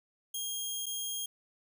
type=tone with dropouts; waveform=10% pulse; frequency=3240 Hz; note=G#7; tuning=43 cents flat; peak=-26 dBFS; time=0.34-1.26 s; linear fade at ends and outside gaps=5 ms; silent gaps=0.859-0.864 s; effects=none